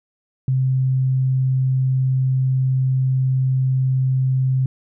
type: tone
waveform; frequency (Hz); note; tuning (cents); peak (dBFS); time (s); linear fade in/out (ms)
sine; 130.81; C3; 0; -15; 0.48-4.66; 2
effects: none